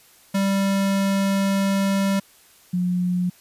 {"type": "tone pair in turn", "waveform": ["square", "sine"], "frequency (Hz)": [196, 179.24], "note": ["G3", "F3"], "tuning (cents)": [0, 45], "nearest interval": "major second", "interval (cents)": 155, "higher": "first", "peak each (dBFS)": -19, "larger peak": "neither", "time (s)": [[0.34, 2.2], [2.73, 3.3]], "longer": "first", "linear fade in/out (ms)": 10, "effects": ["white hiss -53 dBFS RMS until 3.4 s", "resampled to 32000 Hz"]}